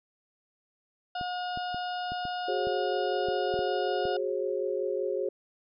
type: harmonic tone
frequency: 720 Hz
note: F#5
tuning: 47 cents flat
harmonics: 1 / 2 / 4 / 5 / 6 / 7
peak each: -32 / -39 / -42 / -47 / -50 / -48 dBFS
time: 1.15-4.17 s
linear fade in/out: 5 ms
type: clicks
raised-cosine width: 3 ms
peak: -28 dBFS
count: 10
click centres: 1.212 / 1.574 / 1.745 / 2.12 / 2.253 / 2.671 / 3.286 / 3.541 / 3.591 / 4.054 s
type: chord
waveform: sine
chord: F# suspended second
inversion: none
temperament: equal with one note detuned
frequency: 370 / 415.3 / 540.1 Hz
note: F#4 / G#4 / C#5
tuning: 0 / 0 / -45 cents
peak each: -32 dBFS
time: 2.48-5.29 s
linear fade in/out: 5 ms
effects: none